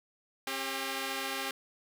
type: tone pair together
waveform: 5% pulse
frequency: 270 / 398 Hz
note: C#4 / G4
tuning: -45 / +26 cents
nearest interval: perfect fifth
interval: 671 cents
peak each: -25 dBFS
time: 0.47-1.51 s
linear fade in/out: 2 ms
effects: none